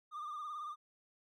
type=tone with vibrato; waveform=triangle; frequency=1205 Hz; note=D6; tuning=44 cents sharp; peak=-38 dBFS; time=0.11-0.76 s; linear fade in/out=50 ms; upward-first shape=triangle; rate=18 Hz; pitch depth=66 cents each way; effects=tanh soft clip ceiling -35 dBFS